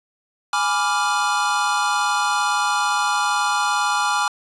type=chord; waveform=square; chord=G# diminished seventh; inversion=none; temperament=equal; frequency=830.6 / 987.8 / 1174.7 / 1396.9 Hz; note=G#5 / B5 / D6 / F6; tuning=0 / 0 / 0 / 0 cents; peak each=-24 / -26 / -24 / -24 dBFS; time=0.53-4.28 s; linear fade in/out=2 ms; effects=resampled to 22050 Hz + 9-bit